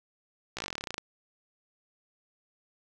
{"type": "slowing click train", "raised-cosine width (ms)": 0.2, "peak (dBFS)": -17, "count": 17, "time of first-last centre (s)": [0.57, 0.981], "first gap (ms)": 16, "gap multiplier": 1.06, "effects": []}